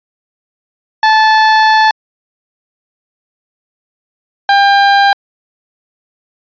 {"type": "tone pair in turn", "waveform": "30% pulse", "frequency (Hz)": [872, 798.6], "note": ["A5", "G5"], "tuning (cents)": [-16, 32], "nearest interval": "major second", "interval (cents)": 152, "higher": "first", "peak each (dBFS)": -3, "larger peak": "neither", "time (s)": [[1.03, 1.91], [4.49, 5.13]], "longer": "first", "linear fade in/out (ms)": 2, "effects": ["resampled to 11025 Hz"]}